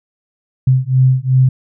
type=beating tone pair; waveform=sine; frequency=128.6 / 131.3 Hz; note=C3 / C3; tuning=-30 / +6 cents; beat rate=2.7 Hz; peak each=-12 dBFS; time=0.67-1.49 s; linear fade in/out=5 ms; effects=none